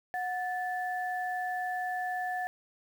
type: tone pair together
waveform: sine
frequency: 731.3 / 1748 Hz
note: F#5 / A6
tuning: -20 / -12 cents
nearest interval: octave + minor third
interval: 1508 cents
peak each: -32 / -36 dBFS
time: 0.14-2.47 s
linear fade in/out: 0 ms
effects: 9-bit